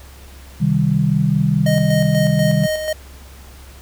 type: chord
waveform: sine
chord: C minor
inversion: none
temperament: equal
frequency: 130.81 / 155.56 / 196 Hz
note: C3 / Eb3 / G3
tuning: 0 / 0 / 0 cents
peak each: -19 / -16 / -18 dBFS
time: 0.6-2.67 s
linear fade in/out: 20 ms
type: tone with tremolo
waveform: square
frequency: 621 Hz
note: D#5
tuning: 3 cents flat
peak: -18 dBFS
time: 1.66-2.93 s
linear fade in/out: 5 ms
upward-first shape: square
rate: 4.1 Hz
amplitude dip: 45%
effects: added 67 Hz sine -38 dBFS peak until 3.81 s + pink hiss -44 dBFS RMS until 3.81 s